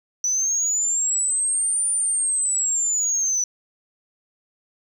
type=linear two-way sweep; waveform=sine; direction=up then down; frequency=5920 to 9280 to 5920 Hz; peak=-18 dBFS; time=0.24-3.44 s; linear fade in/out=2 ms; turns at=1.89 s; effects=tanh soft clip ceiling -15 dBFS + 9-bit